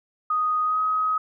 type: tone with pitch glide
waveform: sine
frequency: 1244.5 to 1264.8 Hz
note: D#6 to D#6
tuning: 0 to +28 cents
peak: -20 dBFS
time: 0.3-1.18 s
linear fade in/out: 5 ms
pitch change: +28 cents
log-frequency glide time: 0.64-0.8 s
effects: none